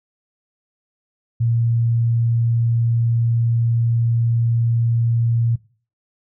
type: tone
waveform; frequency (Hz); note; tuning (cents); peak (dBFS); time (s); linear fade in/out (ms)
sine; 116.54; A#2; 0; -15; 1.4-5.56; 10
effects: noise-tail reverb RT60 0.4 s tail -20 dB re dry